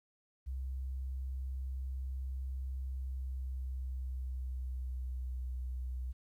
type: tone with pitch glide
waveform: sine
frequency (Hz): 65.41 to 62.93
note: C2 to B1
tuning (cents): 0 to +33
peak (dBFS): -36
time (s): 0.46-6.13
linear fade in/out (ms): 20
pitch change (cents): -67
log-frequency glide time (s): 2.81-5.36
effects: 12-bit